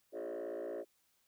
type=tone with frequency modulation; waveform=sine; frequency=480.3 Hz; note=B4; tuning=48 cents flat; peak=-36 dBFS; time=0.12-0.85 s; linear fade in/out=50 ms; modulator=57.3 Hz; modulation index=2.6; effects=tanh soft clip ceiling -38 dBFS + white hiss -75 dBFS RMS until 1.27 s